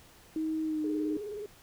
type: tone with pitch glide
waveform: sine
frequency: 315.8 to 306.8 Hz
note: D#4 to D#4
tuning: +26 to -24 cents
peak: -29 dBFS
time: 0.36-1.17 s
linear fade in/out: 2 ms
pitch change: -50 cents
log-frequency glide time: 0.64-0.81 s
type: tone with vibrato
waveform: sine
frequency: 416 Hz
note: G#4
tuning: 3 cents sharp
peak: -36 dBFS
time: 0.84-1.46 s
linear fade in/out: 2 ms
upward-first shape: square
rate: 19 Hz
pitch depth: 52 cents each way
effects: pink hiss -57 dBFS RMS until 1.62 s